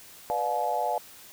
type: chord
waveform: sine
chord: B diminished seventh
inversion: none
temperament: just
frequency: 493.9 / 592.7 / 711.2 / 853.4 Hz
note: B4 / D5 / F5 / Ab5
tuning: 0 / +16 / +31 / +47 cents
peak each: -34 / -32 / -29 / -29 dBFS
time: 0.3-0.98 s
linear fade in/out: 0 ms
effects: white hiss -49 dBFS RMS until 1.32 s